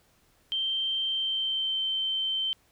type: tone with pitch glide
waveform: sine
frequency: 3136 to 3105 Hz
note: G7 to G7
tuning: 0 to -17 cents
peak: -26 dBFS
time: 0.52-2.53 s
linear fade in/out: 0 ms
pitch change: -17 cents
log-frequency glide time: 1.06-1.79 s
effects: pink hiss -65 dBFS RMS until 2.71 s